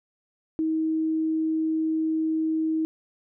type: tone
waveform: sine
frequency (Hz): 317.8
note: D#4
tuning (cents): +37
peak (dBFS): -22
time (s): 0.59-2.85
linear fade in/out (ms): 0
effects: none